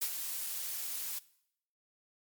blue noise with ADSR envelope, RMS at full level -31 dBFS, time 0.01-1.19 s, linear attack 12 ms, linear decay 63 ms, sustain -7 dB, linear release 6 ms, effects noise-tail reverb RT60 0.7 s tail -19 dB re dry + MP3 96 kbps

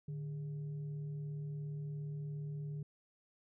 sine tone with frequency modulation, 148.6 Hz, D3, 21 cents sharp, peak -39 dBFS, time 0.08-2.83 s, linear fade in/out 5 ms, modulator 260 Hz, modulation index 0.27, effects none

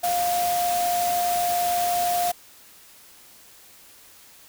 sine tone in noise, 705 Hz, F5, 16 cents sharp, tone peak -21 dBFS, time 0.03-2.32 s, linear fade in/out 10 ms, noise white, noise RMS -30 dBFS, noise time 0.03-2.32 s, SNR +6 dB, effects white hiss -50 dBFS RMS until 4.48 s

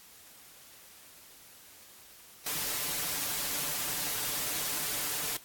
white noise with comb filter, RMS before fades -33 dBFS, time 2.46-5.37 s, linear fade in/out 5 ms, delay 6.8 ms, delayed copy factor +0.6, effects white hiss -54 dBFS RMS until 5.44 s + AAC 64 kbps

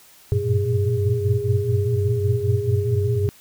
sine tone cluster, 95.2 / 99.3 / 115.4 / 120.4 / 409.5 Hz, F#2 / G2 / A#2 / B2 / G#4, +50 / +23 / -17 / -44 / -24 cents, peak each -24 dBFS, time 0.32-3.29 s, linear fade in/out 0 ms, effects white hiss -50 dBFS RMS until 3.4 s

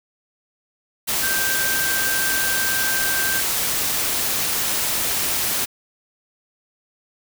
sine tone in noise, 1568 Hz, G6, in tune, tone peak -23 dBFS, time 1.22-3.41 s, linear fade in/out 20 ms, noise white, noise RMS -22 dBFS, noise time 1.07-5.66 s, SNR -4 dB, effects none

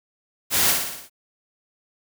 white noise with echo, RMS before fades -20 dBFS, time 0.5-0.75 s, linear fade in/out 50 ms, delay 58 ms, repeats 6, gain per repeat -4 dB, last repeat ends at 1.098 s, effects none

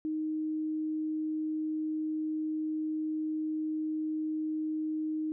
sine tone, 311.1 Hz, D#4, in tune, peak -30 dBFS, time 0.05-5.32 s, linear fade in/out 0 ms, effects none

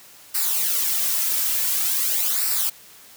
blue noise with flanger, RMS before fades -22 dBFS, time 0.34-2.7 s, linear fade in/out 10 ms, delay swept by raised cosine 0.3 to 2.8 ms, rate 0.47 Hz, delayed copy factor -0.65, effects white hiss -47 dBFS RMS until 3.16 s + high-pass 60 Hz 12 dB/octave

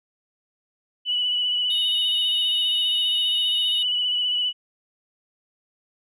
sine tone with vibrato, 2960 Hz, F#7, in tune, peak -20 dBFS, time 1.05-4.53 s, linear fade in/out 50 ms, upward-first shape sine, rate 15 Hz, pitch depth 27 cents each way
triangle tone, 3700 Hz, A#7, 14 cents flat, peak -23 dBFS, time 1.7-3.83 s, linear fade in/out 5 ms
effects tanh soft clip ceiling -11 dBFS

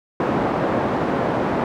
pink band-pass noise, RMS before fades -21 dBFS, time 0.2-1.64 s, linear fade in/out 2 ms, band 200 to 980 Hz, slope 12 dB/octave, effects none

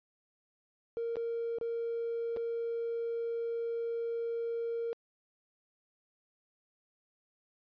triangle tone with dropouts, 464.2 Hz, A#4, 7 cents flat, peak -29 dBFS, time 0.97-4.93 s, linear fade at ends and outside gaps 0 ms, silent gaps 1.157-1.168 / 1.585-1.612 / 2.364-2.37 s, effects tanh soft clip ceiling -29 dBFS + resampled to 11025 Hz

